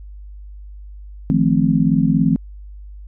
sine chord, F dominant seventh, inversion third, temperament just, 157.15 / 174.61 / 218.3 / 261.9 Hz, Eb3 / F3 / A3 / C4, +18 / 0 / -13 / +2 cents, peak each -18 dBFS, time 1.3-2.36 s, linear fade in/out 0 ms, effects added 50 Hz sine -33 dBFS peak until 3.07 s

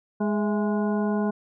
harmonic tone with a mistuned harmonic, 207.7 Hz, G#3, in tune, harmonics 1 / 2 / 3 / 4 / 5 / 7, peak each -23 / -29 / -33 / -35 / -37 / -40 dBFS, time 0.2-1.31 s, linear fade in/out 10 ms, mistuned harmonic 3, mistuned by +80 cents, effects none

